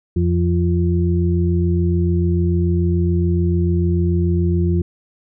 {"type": "harmonic tone", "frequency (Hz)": 86.9, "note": "F2", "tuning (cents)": -8, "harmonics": [1, 2, 4], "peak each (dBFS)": [-16, -19, -22], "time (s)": [0.16, 4.82], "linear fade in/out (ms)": 5, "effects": []}